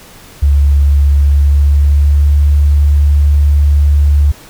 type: tone with pitch glide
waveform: sine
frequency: 71 to 72.53 Hz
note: C#2 to D2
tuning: +42 to -21 cents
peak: -5 dBFS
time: 0.42-4.32 s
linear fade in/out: 10 ms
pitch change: +37 cents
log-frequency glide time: 1.19-2.41 s
effects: pink hiss -37 dBFS RMS until 4.49 s